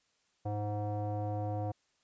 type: tone with low-pass filter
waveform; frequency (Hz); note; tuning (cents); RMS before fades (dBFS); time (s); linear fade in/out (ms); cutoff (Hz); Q
square; 104.3; G#2; +8; -35; 0.45-1.72; 10; 680; 5
effects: white hiss -74 dBFS RMS until 2.03 s + resampled to 16000 Hz